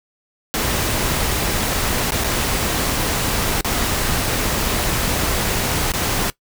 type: noise with dropouts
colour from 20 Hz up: pink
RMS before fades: -20 dBFS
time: 0.54-6.3 s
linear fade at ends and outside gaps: 0 ms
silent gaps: 2.107-2.12 / 2.239-2.244 / 3.609-3.646 / 5.919-5.937 s
effects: noise-tail reverb RT60 0.1 s tail -19 dB re dry